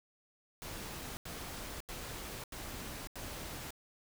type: noise bursts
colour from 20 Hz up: pink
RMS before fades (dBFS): -44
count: 5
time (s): 0.62-3.706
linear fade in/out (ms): 0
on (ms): 550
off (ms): 84
effects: none